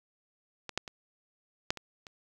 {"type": "clicks", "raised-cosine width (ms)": 0.2, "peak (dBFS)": [-21, -12, -24, -10, -24, -29], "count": 6, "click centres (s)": [0.693, 0.776, 0.878, 1.705, 1.773, 2.068], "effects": ["8-bit"]}